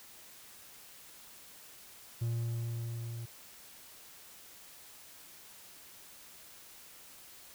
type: tone with level ramp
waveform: triangle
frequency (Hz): 116.54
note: A#2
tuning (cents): 0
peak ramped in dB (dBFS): -28 to -37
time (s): 2.21-3.26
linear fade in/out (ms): 10
effects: white hiss -54 dBFS RMS until 7.54 s